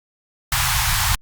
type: band-stop noise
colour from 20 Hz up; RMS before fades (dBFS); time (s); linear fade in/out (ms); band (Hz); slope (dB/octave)
pink; -19; 0.52-1.15; 2; 140 to 790; 48
effects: Opus 48 kbps